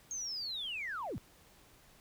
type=linear sweep; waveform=sine; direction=down; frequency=6510 to 59.8 Hz; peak=-36 dBFS; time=0.11-1.18 s; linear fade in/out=0 ms; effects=tanh soft clip ceiling -32 dBFS + pink hiss -62 dBFS RMS until 2 s